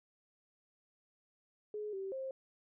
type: tone with pitch steps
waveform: sine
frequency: 421.5 / 386.6 / 530 Hz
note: G#4 / G4 / C5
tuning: +26 / -24 / +22 cents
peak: -38 dBFS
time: 1.74-2.31 s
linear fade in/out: 2 ms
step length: 190 ms
effects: none